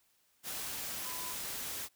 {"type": "tone in noise", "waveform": "sine", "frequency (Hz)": 1004, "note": "B5", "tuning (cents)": 28, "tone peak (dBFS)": -46, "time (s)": [1.03, 1.36], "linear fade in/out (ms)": 50, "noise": "white", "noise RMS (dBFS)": -40, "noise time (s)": [0.43, 1.89], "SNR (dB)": -9, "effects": ["white hiss -72 dBFS RMS until 1.95 s"]}